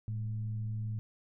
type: tone with frequency modulation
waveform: sine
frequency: 110 Hz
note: A2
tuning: in tune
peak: -33 dBFS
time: 0.08-0.99 s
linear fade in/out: 0 ms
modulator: 97.5 Hz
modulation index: 0.35
effects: none